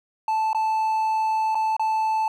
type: tone with dropouts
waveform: triangle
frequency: 877 Hz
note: A5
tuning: 6 cents flat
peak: -18 dBFS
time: 0.28-2.28 s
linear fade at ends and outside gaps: 2 ms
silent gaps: 0.531-0.547 / 1.547-1.553 / 1.766-1.795 s
effects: none